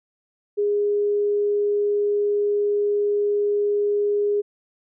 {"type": "tone", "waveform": "sine", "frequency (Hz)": 411.4, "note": "G#4", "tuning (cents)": -16, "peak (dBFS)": -18, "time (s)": [0.57, 4.42], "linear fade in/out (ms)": 20, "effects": []}